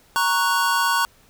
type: chord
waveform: square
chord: F# major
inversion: first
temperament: equal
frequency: 932.3 / 1108.7 / 1480 Hz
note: A#5 / C#6 / F#6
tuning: 0 / 0 / 0 cents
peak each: -23 dBFS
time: 0.16-1.05 s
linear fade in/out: 0 ms
effects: pink hiss -55 dBFS RMS until 1.29 s